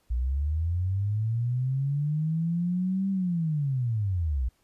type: linear two-way sweep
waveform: sine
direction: up then down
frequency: 57.4 to 196 to 57.4 Hz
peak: -24 dBFS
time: 0.1-4.49 s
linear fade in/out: 10 ms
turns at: 3.1 s
effects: pink hiss -69 dBFS RMS until 4.63 s + resampled to 32000 Hz